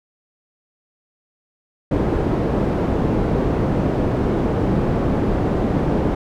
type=low-pass noise; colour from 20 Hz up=white; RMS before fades=-19 dBFS; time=1.91-6.15 s; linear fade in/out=5 ms; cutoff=380 Hz; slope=12 dB/octave; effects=none